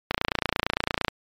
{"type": "click train", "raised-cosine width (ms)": 0.3, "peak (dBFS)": -6, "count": 29, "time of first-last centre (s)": [0.11, 1.082], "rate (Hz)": 28.8, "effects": ["MP3 96 kbps"]}